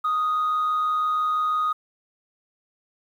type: tone with amplitude modulation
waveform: sine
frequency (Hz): 1244.5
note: D#6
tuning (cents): 0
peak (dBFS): -17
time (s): 0.04-1.73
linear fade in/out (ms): 10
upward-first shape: sine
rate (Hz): 146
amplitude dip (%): 35
effects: tanh soft clip ceiling -18 dBFS + 9-bit